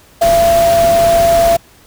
sine tone in noise, 676 Hz, E5, 43 cents sharp, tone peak -7 dBFS, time 0.21-1.57 s, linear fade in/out 10 ms, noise pink, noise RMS -20 dBFS, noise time 0.21-1.57 s, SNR +10 dB, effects pink hiss -45 dBFS RMS until 1.86 s

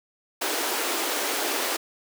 pink high-pass noise, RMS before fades -27 dBFS, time 0.41-1.77 s, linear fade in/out 10 ms, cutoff 290 Hz, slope 48 dB/octave, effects none

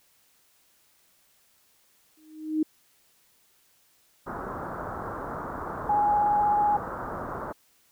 sine tone with exponential growth, 311.1 Hz, D#4, in tune, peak -19 dBFS, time 2.17-2.63 s, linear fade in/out 5 ms, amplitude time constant 100 ms
white low-pass noise, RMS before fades -35 dBFS, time 4.26-7.53 s, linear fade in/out 20 ms, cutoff 1400 Hz, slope 48 dB/octave
sine tone with vibrato, 830.6 Hz, G#5, in tune, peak -20 dBFS, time 5.89-6.77 s, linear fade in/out 5 ms, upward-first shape triangle, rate 16 Hz, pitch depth 20 cents each way
effects white hiss -64 dBFS RMS until 7.91 s

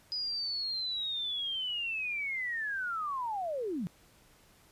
sine linear sweep, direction down, 4978 to 156.3 Hz, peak -32 dBFS, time 0.12-3.87 s, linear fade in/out 0 ms, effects pink hiss -62 dBFS RMS until 4.71 s + resampled to 32000 Hz

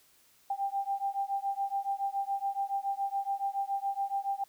sine beating tone pair, 788 / 795.1 Hz, G5 / G5, +9 / +24 cents, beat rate 7.1 Hz, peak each -33 / -33 dBFS, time 0.5-4.44 s, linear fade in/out 5 ms, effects white hiss -64 dBFS RMS until 4.48 s

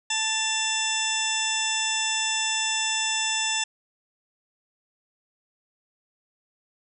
harmonic tone with a mistuned harmonic, 880 Hz, A5, in tune, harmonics 1 / 2 / 3 / 4 / 6 / 7 / 8 / 9, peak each -33 / -33 / -30 / -29 / -33 / -35 / -34 / -31 dBFS, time 0.1-3.64 s, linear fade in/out 5 ms, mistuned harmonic 3, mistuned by +50 cents, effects none

